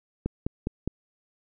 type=click train; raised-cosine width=3 ms; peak=-14 dBFS; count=4; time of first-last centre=0.26-0.876 s; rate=4.87 Hz; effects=none